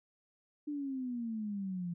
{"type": "exponential sweep", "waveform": "sine", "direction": "down", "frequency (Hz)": [299.6, 170], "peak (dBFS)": -35, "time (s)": [0.67, 1.94], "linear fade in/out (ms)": 10, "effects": []}